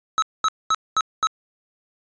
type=tone bursts; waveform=square; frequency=1293 Hz; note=E6; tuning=34 cents flat; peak=-17 dBFS; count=5; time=0.18-1.27 s; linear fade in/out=0 ms; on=42 ms; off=220 ms; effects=resampled to 16000 Hz